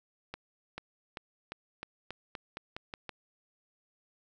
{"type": "accelerating click train", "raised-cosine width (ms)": 0.3, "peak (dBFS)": -23, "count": 11, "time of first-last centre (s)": [0.34, 3.093], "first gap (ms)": 440, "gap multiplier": 0.89, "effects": []}